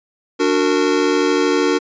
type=chord; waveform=square; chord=D augmented; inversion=none; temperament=just; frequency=293.7 / 367.1 / 458.9 Hz; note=D4 / F#4 / A#4; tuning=0 / -14 / -27 cents; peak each=-19 dBFS; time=0.39-1.79 s; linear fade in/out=20 ms; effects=resampled to 16000 Hz